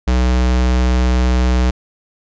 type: tone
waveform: square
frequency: 62.3 Hz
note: B1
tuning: 16 cents sharp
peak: -12 dBFS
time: 0.07-1.71 s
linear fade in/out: 10 ms
effects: resampled to 16000 Hz